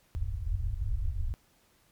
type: low-pass noise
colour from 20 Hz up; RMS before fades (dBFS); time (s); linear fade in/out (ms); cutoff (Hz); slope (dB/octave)
pink; -31; 0.15-1.34; 0; 110; 96
effects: pink hiss -66 dBFS RMS until 1.91 s + MP3 96 kbps